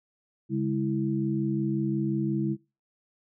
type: tone cluster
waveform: sine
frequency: 139.8 / 205.4 / 328.3 Hz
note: C#3 / G#3 / E4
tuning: +15 / -19 / -7 cents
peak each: -29 dBFS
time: 0.49-2.57 s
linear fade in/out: 50 ms
effects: noise-tail reverb RT60 0.3 s tail -23 dB re dry